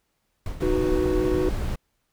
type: noise with exponential decay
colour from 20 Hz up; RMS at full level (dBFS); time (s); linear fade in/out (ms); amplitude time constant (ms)
brown; -28; 0.46-0.97; 2; 110
type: noise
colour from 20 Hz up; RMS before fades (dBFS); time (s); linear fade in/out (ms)
brown; -27; 0.6-1.76; 10
type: chord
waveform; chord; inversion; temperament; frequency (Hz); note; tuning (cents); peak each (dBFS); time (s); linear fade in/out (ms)
triangle; B major; first; equal; 311.1 / 370 / 493.9; D#4 / F#4 / B4; 0 / 0 / 0; -24 / -21 / -27; 0.62-1.49; 2
effects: pink hiss -73 dBFS RMS until 2.12 s